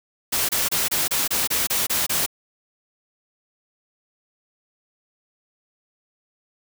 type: noise bursts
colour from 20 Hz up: white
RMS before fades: -22 dBFS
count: 10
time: 0.32-2.263 s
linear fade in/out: 10 ms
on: 170 ms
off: 27 ms
effects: none